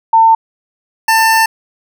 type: tone pair in turn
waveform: sine / 25% pulse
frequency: 901 / 893.2 Hz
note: A5 / A5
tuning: +41 / +26 cents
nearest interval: unison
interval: 15 cents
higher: first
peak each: -4 dBFS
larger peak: neither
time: 0.13-0.35 / 1.08-1.46 s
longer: second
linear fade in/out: 5 ms
effects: none